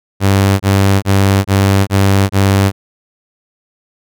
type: tone bursts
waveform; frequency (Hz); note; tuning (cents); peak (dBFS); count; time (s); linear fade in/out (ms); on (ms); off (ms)
sawtooth; 98; G2; 0; -4; 6; 0.2-2.72; 50; 400; 24
effects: none